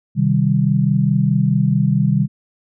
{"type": "chord", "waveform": "sine", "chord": "C minor", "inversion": "none", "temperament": "equal", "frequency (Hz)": [130.81, 155.56, 196], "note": ["C3", "Eb3", "G3"], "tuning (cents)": [0, 0, 0], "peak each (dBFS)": -17, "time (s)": [0.15, 2.28], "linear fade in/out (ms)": 50, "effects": []}